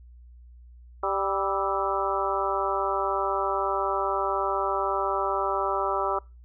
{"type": "harmonic tone with a mistuned harmonic", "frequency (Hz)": 196, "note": "G3", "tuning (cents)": 0, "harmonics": [2, 3, 4, 5, 6, 7], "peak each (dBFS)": [-31, -31, -31, -31, -31, -31], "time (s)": [1.03, 6.19], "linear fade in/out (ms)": 5, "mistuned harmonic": 7, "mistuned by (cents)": -70, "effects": ["noise-tail reverb RT60 0.3 s tail -26 dB re dry", "added 60 Hz sine -46 dBFS peak until 6.44 s"]}